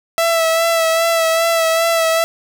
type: tone with vibrato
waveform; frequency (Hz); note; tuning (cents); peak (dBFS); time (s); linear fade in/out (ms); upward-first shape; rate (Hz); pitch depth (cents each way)
sawtooth; 659.3; E5; 0; -9; 0.18-2.24; 0; sine; 2.5; 28
effects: none